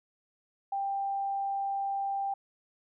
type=tone; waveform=sine; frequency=790 Hz; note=G5; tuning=13 cents sharp; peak=-29 dBFS; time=0.72-2.34 s; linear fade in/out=5 ms; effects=none